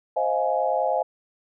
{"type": "chord", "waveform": "sine", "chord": "F minor seventh", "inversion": "second", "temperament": "just", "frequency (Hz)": [523.8, 628.6, 698.5, 838.1], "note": ["C5", "Eb5", "F5", "Ab5"], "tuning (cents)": [2, 18, 0, 16], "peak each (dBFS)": -26, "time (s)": [0.16, 1.03], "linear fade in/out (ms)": 10, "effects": []}